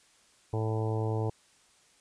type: harmonic tone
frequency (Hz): 110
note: A2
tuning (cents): 0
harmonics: 1 / 2 / 3 / 4 / 5 / 6 / 7 / 8 / 9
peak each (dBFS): -29 / -44 / -38 / -35 / -42 / -45 / -42 / -43 / -48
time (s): 0.53-1.3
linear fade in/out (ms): 5
effects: white hiss -63 dBFS RMS until 2 s + resampled to 22050 Hz